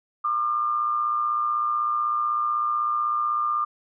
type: tone with amplitude modulation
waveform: sine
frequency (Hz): 1200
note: D6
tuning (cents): +37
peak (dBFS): -19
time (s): 0.24-3.65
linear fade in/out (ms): 10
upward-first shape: sine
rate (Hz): 116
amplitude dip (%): 50
effects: none